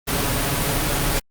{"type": "noise with comb filter", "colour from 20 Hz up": "pink", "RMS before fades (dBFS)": -21, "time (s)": [0.07, 1.2], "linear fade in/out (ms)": 20, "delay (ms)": 7.1, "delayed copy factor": 0.5, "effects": ["Opus 32 kbps"]}